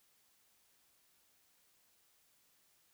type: silence
effects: white hiss -72 dBFS RMS until 2.93 s